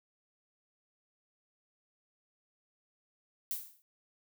violet noise with exponential decay, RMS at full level -33 dBFS, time 3.51-3.82 s, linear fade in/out 0 ms, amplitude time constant 67 ms, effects none

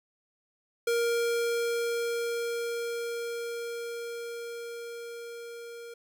square tone with level ramp, 468.8 Hz, A#4, 10 cents sharp, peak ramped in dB -25 to -42 dBFS, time 0.87-5.94 s, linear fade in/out 5 ms, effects none

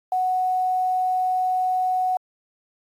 sine tone with quantisation, 740 Hz, F#5, in tune, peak -19 dBFS, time 0.12-2.17 s, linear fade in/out 2 ms, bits 8, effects AAC 48 kbps

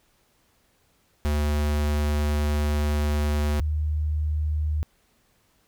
square / sine tone pair in turn, 74.2 / 76.2 Hz, D2 / D#2, +18 / -36 cents, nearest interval unison, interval 46 cents, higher second, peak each -22 dBFS, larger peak neither, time 1.25-3.6 / 3.6-4.83 s, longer first, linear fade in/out 0 ms, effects pink hiss -65 dBFS RMS until 5.67 s

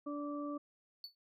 harmonic tone, 291 Hz, D4, 16 cents flat, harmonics 1 / 2 / 4, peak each -39 / -45 / -46 dBFS, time 0.06-0.58 s, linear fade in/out 10 ms
triangle tone with exponential decay, 4468 Hz, C#8, 13 cents sharp, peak -39 dBFS, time 1.04-1.15 s, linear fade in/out 1 ms, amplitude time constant 23 ms
effects none

